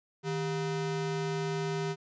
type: ring-modulated tone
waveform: square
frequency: 277.5 Hz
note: C#4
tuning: 2 cents sharp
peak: -28 dBFS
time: 0.23-1.96 s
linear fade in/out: 50 ms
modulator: 120 Hz
effects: resampled to 16000 Hz